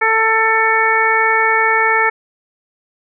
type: harmonic tone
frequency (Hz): 444.7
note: A4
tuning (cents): +18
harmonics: 1 / 2 / 3 / 4 / 5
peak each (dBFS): -20 / -17 / -18 / -16 / -17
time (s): 0.01-2.1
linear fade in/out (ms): 10
effects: none